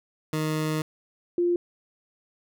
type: tone pair in turn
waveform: 20% pulse / sine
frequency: 155.56 / 349.2 Hz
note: D#3 / F4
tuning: 0 / 0 cents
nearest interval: octave + major second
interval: 1400 cents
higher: second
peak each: -20 dBFS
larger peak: neither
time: 0.33-0.82 / 1.38-1.56 s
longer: first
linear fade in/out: 2 ms
effects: none

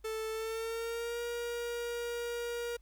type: tone with pitch glide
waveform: 45% pulse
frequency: 440 to 474.3 Hz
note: A4 to A#4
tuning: 0 to +30 cents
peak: -35 dBFS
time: 0.04-2.77 s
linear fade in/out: 10 ms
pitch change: +130 cents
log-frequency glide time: 0.3-1.21 s
effects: added 50 Hz sine -57 dBFS peak until 2.81 s + pink hiss -75 dBFS RMS until 2.81 s

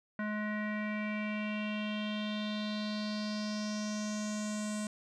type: tone with low-pass filter sweep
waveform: square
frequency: 211.3 Hz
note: G#3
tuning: 30 cents sharp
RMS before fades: -36 dBFS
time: 0.19-4.87 s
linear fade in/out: 2 ms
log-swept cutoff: 1700 to 8200 Hz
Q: 4.6
effects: none

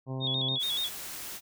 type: harmonic tone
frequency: 131.5 Hz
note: C3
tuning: 9 cents sharp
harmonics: 1 / 2 / 3 / 4 / 5 / 6 / 7 / 8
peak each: -33 / -39 / -43 / -45 / -47 / -49 / -50 / -51 dBFS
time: 0.06-0.59 s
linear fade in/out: 50 ms
type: tone with vibrato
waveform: sine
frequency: 3527 Hz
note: A7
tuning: 3 cents sharp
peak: -28 dBFS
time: 0.2-0.9 s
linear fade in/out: 50 ms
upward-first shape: square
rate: 7 Hz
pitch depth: 75 cents each way
type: noise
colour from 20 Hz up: white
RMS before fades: -40 dBFS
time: 0.59-1.41 s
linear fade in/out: 50 ms
effects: none

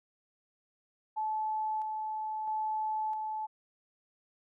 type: tone with tremolo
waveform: sine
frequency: 866 Hz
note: A5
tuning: 28 cents flat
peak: -30 dBFS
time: 1.16-3.47 s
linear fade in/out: 20 ms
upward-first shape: square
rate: 0.76 Hz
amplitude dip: 30%
effects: none

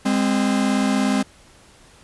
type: tone pair together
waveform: 45% pulse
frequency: 204.7 / 261.6 Hz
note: G#3 / C4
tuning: -25 / 0 cents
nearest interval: major third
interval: 425 cents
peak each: -20 dBFS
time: 0.05-1.23 s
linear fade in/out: 10 ms
effects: pink hiss -50 dBFS RMS until 2.03 s + resampled to 24000 Hz

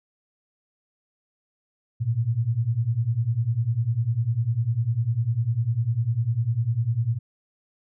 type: beating tone pair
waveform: sine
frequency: 110 / 120 Hz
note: A2 / B2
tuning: 0 / -49 cents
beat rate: 10 Hz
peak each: -25 / -23 dBFS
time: 2-7.19 s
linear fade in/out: 20 ms
effects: none

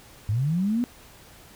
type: linear sweep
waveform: sine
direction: up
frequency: 98 to 250 Hz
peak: -21 dBFS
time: 0.29-0.84 s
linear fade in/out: 0 ms
effects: pink hiss -50 dBFS RMS until 1.55 s

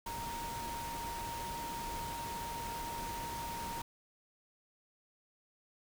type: tone in noise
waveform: sine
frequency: 932.3 Hz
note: A#5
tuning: in tune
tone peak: -40 dBFS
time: 0.06-3.82 s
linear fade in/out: 5 ms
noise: pink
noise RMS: -44 dBFS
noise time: 0.06-3.82 s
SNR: +1 dB
effects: none

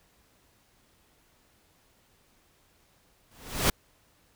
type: noise with exponential growth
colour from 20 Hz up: pink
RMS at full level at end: -20 dBFS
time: 3.31-3.7 s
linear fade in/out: 5 ms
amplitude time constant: 83 ms
effects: pink hiss -65 dBFS RMS until 4.35 s

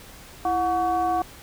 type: tone with frequency modulation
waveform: sine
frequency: 730 Hz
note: F#5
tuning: 24 cents flat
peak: -20 dBFS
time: 0.45-1.22 s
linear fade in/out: 2 ms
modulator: 398 Hz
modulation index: 0.79
effects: pink hiss -45 dBFS RMS until 1.42 s

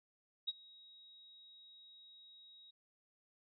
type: tone with ADSR envelope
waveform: sine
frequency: 3800 Hz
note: A#7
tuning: 33 cents sharp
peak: -33 dBFS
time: 0.47-2.71 s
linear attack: 16 ms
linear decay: 32 ms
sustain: -24 dB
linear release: 9 ms
effects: none

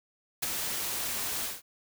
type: noise with ADSR envelope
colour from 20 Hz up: white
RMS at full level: -28 dBFS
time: 0.42-1.62 s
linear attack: 12 ms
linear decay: 15 ms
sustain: -5 dB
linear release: 180 ms
effects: none

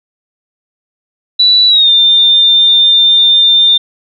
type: tone with pitch glide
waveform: sine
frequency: 3951 to 3602 Hz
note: B7 to A7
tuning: 0 to +40 cents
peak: -4 dBFS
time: 1.39-3.78 s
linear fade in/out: 10 ms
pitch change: -160 cents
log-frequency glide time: 1.68-1.9 s
effects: none

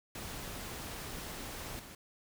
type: noise with level steps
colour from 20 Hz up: pink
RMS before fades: -43 / -50 dBFS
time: 0.15-1.95 s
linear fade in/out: 2 ms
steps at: 1.79 s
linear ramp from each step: 5 ms
effects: none

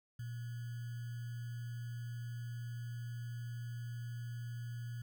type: tone with sample-and-hold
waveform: sine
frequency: 118.9 Hz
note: A#2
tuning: 35 cents sharp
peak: -40 dBFS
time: 0.19-5.02 s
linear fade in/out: 5 ms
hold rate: 1575 Hz
effects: none

